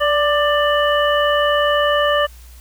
harmonic tone with a mistuned harmonic, 592 Hz, D5, 14 cents sharp, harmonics 1 / 2 / 3 / 5, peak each -16 / -19 / -21 / -23 dBFS, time 0-2.27 s, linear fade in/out 20 ms, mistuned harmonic 1, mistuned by -23 cents, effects added 60 Hz sine -38 dBFS peak until 2.6 s + white hiss -48 dBFS RMS until 2.6 s

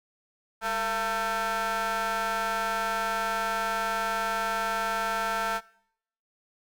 25% pulse ring-modulated tone, 220 Hz, A3, in tune, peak -20 dBFS, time 0.61-5.61 s, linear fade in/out 50 ms, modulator 1120 Hz, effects noise-tail reverb RT60 0.7 s tail -22 dB re dry

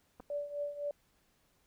clicks, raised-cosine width 1 ms, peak -36 dBFS, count 2, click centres 0.199 / 0.203 s
sine tone with tremolo, 580 Hz, D5, 22 cents flat, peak -32 dBFS, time 0.3-0.91 s, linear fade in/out 2 ms, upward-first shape triangle, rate 3.9 Hz, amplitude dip 80%
effects pink hiss -72 dBFS RMS until 1.66 s

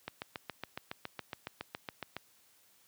click train, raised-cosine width 0.3 ms, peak -22 dBFS, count 16, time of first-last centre 0.08-2.166 s, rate 7.19 Hz, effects white hiss -66 dBFS RMS until 2.87 s + high-pass 80 Hz 12 dB/octave

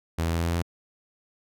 sawtooth tone with pitch steps, 82.41 / 82.98 / 83.56 / 84.14 / 84.73 / 85.32 Hz, E2 / E2 / E2 / E2 / E2 / F2, 0 / +12 / +24 / +36 / +48 / -40 cents, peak -20 dBFS, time 0.18-0.624 s, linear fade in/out 10 ms, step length 74 ms, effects none

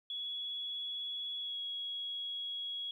sine tone with pitch glide, 3371 to 3327 Hz, G#7 to G#7, +25 to +2 cents, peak -37 dBFS, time 0.1-2.91 s, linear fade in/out 2 ms, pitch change -23 cents, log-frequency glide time 1.39-1.58 s, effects 12-bit

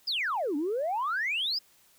sine exponential two-way sweep, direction down then up, 5200 to 275.8 to 5200 Hz, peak -26 dBFS, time 0.07-1.59 s, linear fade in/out 10 ms, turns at 0.56 s, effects tanh soft clip ceiling -23 dBFS + white hiss -62 dBFS RMS until 1.98 s

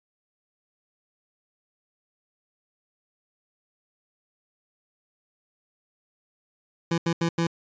25% pulse tone bursts at uneven times, 167.8 Hz, E3, 31 cents sharp, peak -18 dBFS, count 4, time 6.91-6.98 / 7.06-7.13 / 7.21-7.29 / 7.38-7.47 s, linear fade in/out 5 ms, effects resampled to 16000 Hz

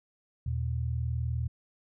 sine tone pair together, 80.09 / 120 Hz, E2 / B2, -49 / -49 cents, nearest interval perfect fifth, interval 700 cents, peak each -31 / -31 dBFS, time 0.46-1.48 s, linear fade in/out 5 ms, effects none

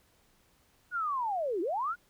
sine linear two-way sweep, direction down then up, 1482 to 319.2 to 1482 Hz, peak -29 dBFS, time 0.91-1.96 s, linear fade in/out 50 ms, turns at 1.61 s, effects pink hiss -67 dBFS RMS until 2.09 s

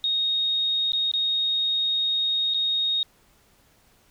sine tone with dropouts, 3730 Hz, A#7, in tune, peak -21 dBFS, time 0.04-3.03 s, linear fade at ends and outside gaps 1 ms, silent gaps 0.92-0.933 / 1.115-1.137 / 2.538-2.544 s, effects pink hiss -60 dBFS RMS until 4.1 s

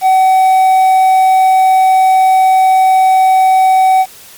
triangle tone with quantisation, 756 Hz, F#5, 37 cents sharp, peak -3 dBFS, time 0.01-4.06 s, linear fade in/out 50 ms, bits 5, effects white hiss -36 dBFS RMS until 4.37 s + MP3 96 kbps

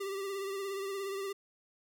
square tone with vibrato, 392.7 Hz, G4, 3 cents sharp, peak -36 dBFS, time 0-1.33 s, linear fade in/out 10 ms, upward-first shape triangle, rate 17 Hz, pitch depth 46 cents each way, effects none

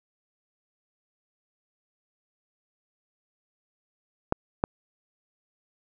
clicks, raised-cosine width 1 ms, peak -8 dBFS, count 2, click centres 4.324 / 4.639 s, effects none

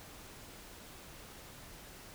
silence, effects pink hiss -52 dBFS RMS until 2.14 s

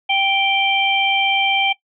harmonic tone, 784 Hz, G5, in tune, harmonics 1 / 3 / 4, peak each -19 / -19 / -19 dBFS, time 0.09-1.73 s, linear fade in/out 10 ms, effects noise-tail reverb RT60 0.1 s tail -19 dB re dry

